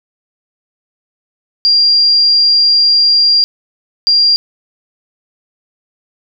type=tone bursts at uneven times; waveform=sine; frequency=4775 Hz; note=D8; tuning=28 cents sharp; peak=-6 dBFS; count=2; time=1.65-3.44 / 4.07-4.36 s; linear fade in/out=0 ms; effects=none